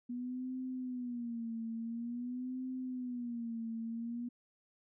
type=tone with vibrato; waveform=sine; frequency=241.7 Hz; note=B3; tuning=37 cents flat; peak=-37 dBFS; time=0.09-4.29 s; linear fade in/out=10 ms; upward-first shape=sine; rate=0.48 Hz; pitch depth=110 cents each way; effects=none